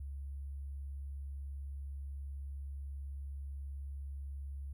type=tone with sample-and-hold; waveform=sine; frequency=69.3 Hz; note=C#2; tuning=in tune; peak=-40 dBFS; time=0-4.73 s; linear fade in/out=5 ms; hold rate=11025 Hz; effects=none